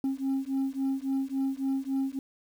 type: beating tone pair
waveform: sine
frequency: 267.6 / 271.2 Hz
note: C4 / C#4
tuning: +39 / -38 cents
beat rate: 3.6 Hz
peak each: -28 dBFS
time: 0.04-2.19 s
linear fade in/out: 2 ms
effects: tanh soft clip ceiling -24 dBFS + 9-bit